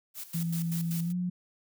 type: noise with tremolo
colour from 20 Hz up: blue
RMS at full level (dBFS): -39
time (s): 0.14-1.13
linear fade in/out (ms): 50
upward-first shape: square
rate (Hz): 5.2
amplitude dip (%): 75
type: tone with pitch glide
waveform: sine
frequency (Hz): 167.2 to 179.2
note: E3 to F3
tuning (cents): +25 to +45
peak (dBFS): -28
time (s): 0.34-1.3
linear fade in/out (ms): 10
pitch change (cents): +120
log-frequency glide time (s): 1.02-1.15
effects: none